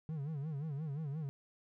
triangle tone with vibrato, 148.6 Hz, D3, 21 cents sharp, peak -35 dBFS, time 0.09-1.29 s, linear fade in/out 0 ms, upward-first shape sine, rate 5.7 Hz, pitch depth 150 cents each way, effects none

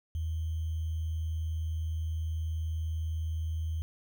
sine tone with sample-and-hold, 80.3 Hz, E2, 45 cents flat, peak -30 dBFS, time 0.15-3.82 s, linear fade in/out 0 ms, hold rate 3150 Hz, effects none

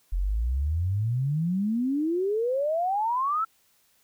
sine exponential sweep, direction up, 42.13 to 1349 Hz, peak -23 dBFS, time 0.12-3.45 s, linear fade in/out 10 ms, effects white hiss -65 dBFS RMS until 4.03 s

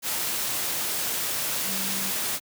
sine tone in noise, 192.4 Hz, G3, 32 cents flat, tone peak -36 dBFS, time 1.64-2.13 s, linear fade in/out 50 ms, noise white, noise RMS -28 dBFS, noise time 0.02-2.4 s, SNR -11 dB, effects high-pass 100 Hz 12 dB/octave

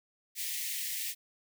white high-pass noise, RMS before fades -36 dBFS, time 0.35-1.15 s, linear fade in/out 50 ms, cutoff 1800 Hz, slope 96 dB/octave, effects none

